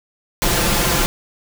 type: noise with comb filter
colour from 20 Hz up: pink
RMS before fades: -17 dBFS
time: 0.42-1.06 s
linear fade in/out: 0 ms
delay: 5.8 ms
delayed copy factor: +0.8
effects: none